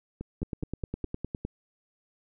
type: two click trains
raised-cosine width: 3 ms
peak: -19 / -23 dBFS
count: 11 / 5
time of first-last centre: 0.43-1.45 / 0.21-1.045 s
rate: 9.8 / 4.79 Hz
effects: none